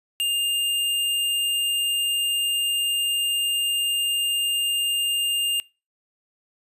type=tone with sample-and-hold; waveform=sine; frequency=2808 Hz; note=F7; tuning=9 cents sharp; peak=-20 dBFS; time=0.2-5.6 s; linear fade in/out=0 ms; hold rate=11025 Hz; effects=noise-tail reverb RT60 0.3 s tail -24 dB re dry + resampled to 32000 Hz